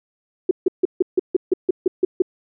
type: tone bursts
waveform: sine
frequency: 367.3 Hz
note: F#4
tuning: 13 cents flat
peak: -11 dBFS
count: 11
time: 0.49-2.221 s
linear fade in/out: 5 ms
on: 21 ms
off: 150 ms
effects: none